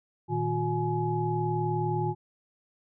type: tone cluster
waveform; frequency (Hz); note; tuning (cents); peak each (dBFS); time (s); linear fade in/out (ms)
sine; 115.6 / 155.3 / 359.6 / 844; A#2 / D#3 / F#4 / G#5; -14 / -3 / -49 / +28; -31; 0.28-2.15; 50
effects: none